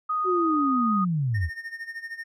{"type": "tone with vibrato", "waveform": "sine", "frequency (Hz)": 1243, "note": "D#6", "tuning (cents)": -2, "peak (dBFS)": -23, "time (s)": [0.09, 1.05], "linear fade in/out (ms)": 10, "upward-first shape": "sine", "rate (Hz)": 6.2, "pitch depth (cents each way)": 8}
{"type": "linear sweep", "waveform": "sine", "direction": "down", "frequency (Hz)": [380, 72], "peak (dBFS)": -22, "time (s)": [0.24, 1.5], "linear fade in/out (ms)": 50}
{"type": "tone with tremolo", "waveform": "triangle", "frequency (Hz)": 1830, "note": "A#6", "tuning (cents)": -32, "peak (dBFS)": -29, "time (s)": [1.34, 2.24], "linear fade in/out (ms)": 10, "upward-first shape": "sine", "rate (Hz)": 13, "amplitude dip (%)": 80}
{"effects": []}